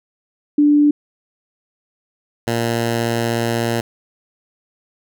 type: tone pair in turn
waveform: sine / 10% pulse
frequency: 293.7 / 116.55 Hz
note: D4 / A#2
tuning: 0 / 0 cents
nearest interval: octave + major third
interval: 1600 cents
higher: first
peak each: -9 dBFS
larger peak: neither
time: 0.58-0.91 / 2.47-3.81 s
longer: second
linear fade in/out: 5 ms
effects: none